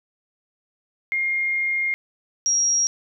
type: tone pair in turn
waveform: sine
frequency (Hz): 2127 / 5649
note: C7 / F8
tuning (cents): +28 / +19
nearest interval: octave + perfect fourth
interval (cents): 1691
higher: second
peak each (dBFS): -20 / -17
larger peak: second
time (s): 1.12-1.94 / 2.46-2.87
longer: first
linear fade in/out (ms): 0
effects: none